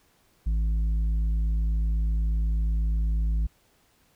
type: tone with tanh clipping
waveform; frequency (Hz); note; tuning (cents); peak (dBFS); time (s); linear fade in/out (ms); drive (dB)
sine; 54.1; A1; -29; -23; 0.46-3.47; 10; 6
effects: pink hiss -64 dBFS RMS until 4.15 s